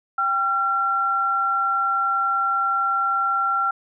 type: tone pair together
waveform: sine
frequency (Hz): 787 / 1365.1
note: G5 / F6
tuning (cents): +7 / -40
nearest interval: minor seventh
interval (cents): 953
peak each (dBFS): -27 / -19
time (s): 0.18-3.71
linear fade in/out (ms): 5
effects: none